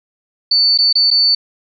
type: tone with dropouts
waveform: sine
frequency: 4500 Hz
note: C#8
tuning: 25 cents sharp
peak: -9 dBFS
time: 0.51-1.35 s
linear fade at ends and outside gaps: 5 ms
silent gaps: 0.777-0.786 / 0.928-0.953 / 1.105-1.111 s
effects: none